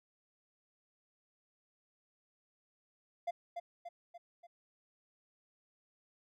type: tone with echo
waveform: triangle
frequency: 691 Hz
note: F5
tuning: 19 cents flat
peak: -31 dBFS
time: 3.27-3.31 s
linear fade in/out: 10 ms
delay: 290 ms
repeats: 4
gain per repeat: -5 dB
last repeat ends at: 4.47 s
effects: none